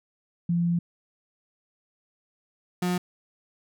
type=tone pair in turn; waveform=sine / 35% pulse; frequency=171.7 / 179.1 Hz; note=F3 / F3; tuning=-29 / +44 cents; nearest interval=minor second; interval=73 cents; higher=second; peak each=-21 / -22 dBFS; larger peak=first; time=0.49-0.79 / 2.82-2.98 s; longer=first; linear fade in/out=5 ms; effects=none